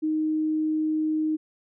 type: tone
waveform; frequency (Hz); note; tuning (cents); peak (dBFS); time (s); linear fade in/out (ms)
sine; 311.1; D#4; 0; -22; 0.02-1.37; 20
effects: none